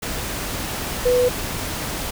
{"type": "tone in noise", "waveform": "sine", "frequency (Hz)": 495.8, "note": "B4", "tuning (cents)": 7, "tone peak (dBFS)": -14, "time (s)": [1.05, 1.29], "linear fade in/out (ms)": 10, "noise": "pink", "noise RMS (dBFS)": -27, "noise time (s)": [0.02, 2.11], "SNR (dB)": 10, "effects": []}